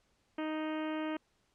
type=harmonic tone; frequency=311.1 Hz; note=D#4; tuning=in tune; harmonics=1 / 2 / 3 / 4 / 5 / 6 / 7 / 8 / 9 / 10; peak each=-35 / -41 / -45 / -47 / -49 / -51 / -52 / -53 / -54 / -55 dBFS; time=0.38-1.17 s; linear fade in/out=5 ms; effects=pink hiss -74 dBFS RMS until 1.54 s + low-pass 8000 Hz 12 dB/octave